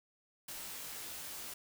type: noise with comb filter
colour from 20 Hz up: white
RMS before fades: -45 dBFS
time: 0.48-1.54 s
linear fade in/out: 5 ms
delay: 20 ms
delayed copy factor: -0.8
effects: none